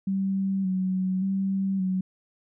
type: tone with vibrato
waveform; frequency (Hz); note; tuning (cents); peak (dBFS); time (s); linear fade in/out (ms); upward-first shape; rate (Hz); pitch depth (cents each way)
sine; 190.1; F#3; +47; -23; 0.07-2.01; 5; square; 0.87; 31
effects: none